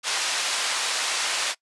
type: band-pass noise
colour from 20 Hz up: white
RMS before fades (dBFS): -26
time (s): 0.03-1.55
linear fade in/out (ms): 50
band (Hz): 700 to 6000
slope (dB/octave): 12
effects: noise-tail reverb RT60 0.1 s tail -22 dB re dry + resampled to 24000 Hz